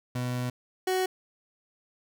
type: tone pair in turn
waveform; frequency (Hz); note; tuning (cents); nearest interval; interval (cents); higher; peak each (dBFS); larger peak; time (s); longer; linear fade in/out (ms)
30% pulse; 124.3 / 372.5; B2 / F#4; +12 / +12; octave + perfect fifth; 1900; second; -26 / -22; second; 0.15-0.5 / 0.87-1.06; first; 5
effects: none